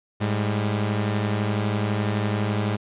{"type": "tone pair together", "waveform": "sawtooth", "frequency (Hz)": [106.26, 200.6], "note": ["G#2", "G3"], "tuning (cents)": [40, 40], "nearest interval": "major seventh", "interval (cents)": 1100, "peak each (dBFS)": [-19, -24], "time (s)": [0.2, 2.77], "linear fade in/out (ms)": 20, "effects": ["resampled to 8000 Hz"]}